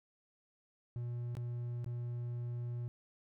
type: tone with dropouts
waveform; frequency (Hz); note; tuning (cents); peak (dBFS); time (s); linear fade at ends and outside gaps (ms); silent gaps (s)
triangle; 120.3; B2; -45; -35; 0.96-2.88; 0; 1.352-1.369 / 1.844-1.862
effects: none